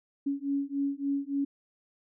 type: beating tone pair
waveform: sine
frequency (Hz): 277.9 / 281.4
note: C#4 / C#4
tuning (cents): +4 / +26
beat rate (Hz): 3.5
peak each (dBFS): -31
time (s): 0.26-1.45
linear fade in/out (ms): 10
effects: none